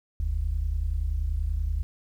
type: tone pair together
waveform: sine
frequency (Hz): 44.65 / 75.1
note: F1 / D2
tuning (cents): +39 / +39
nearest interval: major sixth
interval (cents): 900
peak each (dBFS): -26 / -26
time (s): 0.2-1.83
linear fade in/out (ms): 0
effects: tanh soft clip ceiling -19 dBFS + 10-bit